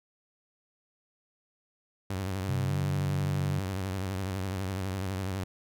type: tone with vibrato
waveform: sawtooth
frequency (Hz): 95.2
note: F#2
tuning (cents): +50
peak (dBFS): -27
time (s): 2.1-5.44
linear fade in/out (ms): 5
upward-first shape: triangle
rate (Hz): 12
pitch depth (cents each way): 98
type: tone with pitch glide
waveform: sine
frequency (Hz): 130.81 to 143.48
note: C3 to D3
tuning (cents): 0 to -40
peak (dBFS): -28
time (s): 2.49-3.59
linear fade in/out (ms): 2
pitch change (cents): +160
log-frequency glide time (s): 2.64-2.74
effects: none